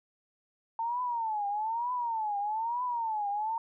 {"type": "tone with vibrato", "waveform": "sine", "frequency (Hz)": 897, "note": "A5", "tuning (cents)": 33, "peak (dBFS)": -29, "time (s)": [0.79, 3.58], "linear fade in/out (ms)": 2, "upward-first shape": "triangle", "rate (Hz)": 1.1, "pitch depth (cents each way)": 200, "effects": []}